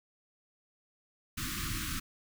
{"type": "band-stop noise", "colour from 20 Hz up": "pink", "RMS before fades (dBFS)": -36, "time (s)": [1.37, 2], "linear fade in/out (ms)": 10, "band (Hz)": [340, 1100], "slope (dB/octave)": 96, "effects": []}